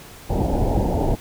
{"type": "low-pass noise", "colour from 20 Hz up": "pink", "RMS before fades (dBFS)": -20, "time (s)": [0.29, 1.16], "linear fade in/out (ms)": 20, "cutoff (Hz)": 910, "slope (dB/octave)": 96, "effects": ["pink hiss -42 dBFS RMS until 1.2 s"]}